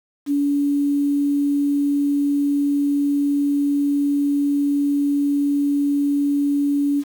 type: tone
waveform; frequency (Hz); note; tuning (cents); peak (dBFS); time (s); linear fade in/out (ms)
sine; 285.4; D4; -49; -16; 0.26-7.04; 50
effects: 7-bit